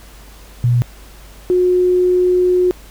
sine tone pair in turn, 121.2 / 362.1 Hz, B2 / F#4, -32 / -37 cents, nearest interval octave + perfect fifth, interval 1895 cents, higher second, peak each -10 dBFS, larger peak neither, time 0.64-0.82 / 1.5-2.71 s, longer second, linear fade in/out 0 ms, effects added 50 Hz sine -38 dBFS peak until 2.9 s + pink hiss -43 dBFS RMS until 2.9 s

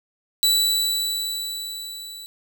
sawtooth tone with level ramp, 3951 Hz, B7, in tune, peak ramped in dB -12 to -33 dBFS, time 0.43-2.26 s, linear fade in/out 0 ms, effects none

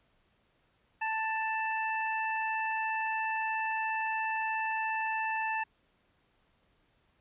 harmonic tone, 883 Hz, A5, 6 cents sharp, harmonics 1 / 2 / 3, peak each -32 / -35 / -37 dBFS, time 1.01-5.64 s, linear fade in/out 10 ms, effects pink hiss -71 dBFS RMS until 7.2 s + resampled to 8000 Hz

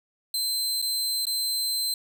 sawtooth tone with dropouts, 4100 Hz, C8, 36 cents flat, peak -22 dBFS, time 0.34-1.94 s, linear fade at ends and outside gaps 2 ms, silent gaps 0.817-0.824 / 1.254-1.268 s, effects none

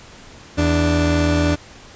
30% pulse tone pair together, 82.32 / 293.7 Hz, E2 / D4, -2 / 0 cents, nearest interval octave + minor seventh, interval 2202 cents, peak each -15 dBFS, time 0.57-1.56 s, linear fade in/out 20 ms, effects pink hiss -42 dBFS RMS until 1.95 s + resampled to 16000 Hz

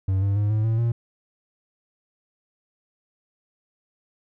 triangle tone with pitch steps, 95.4 / 99.39 / 103.55 / 107.89 / 112.41 / 117.11 Hz, G2 / G2 / G#2 / A2 / A2 / A#2, -47 / +24 / -5 / -34 / +38 / +8 cents, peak -17 dBFS, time 0.08-0.92 s, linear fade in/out 5 ms, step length 140 ms, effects none

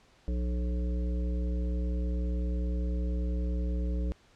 harmonic tone with a mistuned harmonic, 60.3 Hz, B1, 41 cents flat, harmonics 1 / 3 / 5 / 7 / 9, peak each -28 / -38 / -42 / -45 / -47 dBFS, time 0.28-4.12 s, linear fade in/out 0 ms, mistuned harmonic 7, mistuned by +42 cents, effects pink hiss -62 dBFS RMS until 4.35 s + low-pass 6000 Hz 12 dB/octave

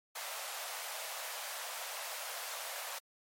pink high-pass noise, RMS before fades -42 dBFS, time 0.15-2.99 s, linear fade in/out 10 ms, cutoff 550 Hz, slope 48 dB/octave, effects MP3 64 kbps

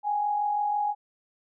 sine tone pair together, 784.5 / 830.6 Hz, G5 / G#5, +1 / 0 cents, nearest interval minor second, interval 99 cents, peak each -35 / -24 dBFS, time 0.03-0.95 s, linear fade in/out 50 ms, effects none

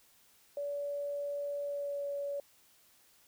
sine tone with pitch glide, 573 to 567.1 Hz, D5 to C#5, -43 to +39 cents, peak -34 dBFS, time 0.57-2.4 s, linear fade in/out 2 ms, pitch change -18 cents, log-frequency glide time 1.62-2.07 s, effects white hiss -65 dBFS RMS until 3.27 s

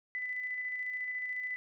sine tone with tremolo, 2001 Hz, B6, 22 cents sharp, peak -33 dBFS, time 0.15-1.56 s, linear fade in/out 0 ms, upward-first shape square, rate 14 Hz, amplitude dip 30%, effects none

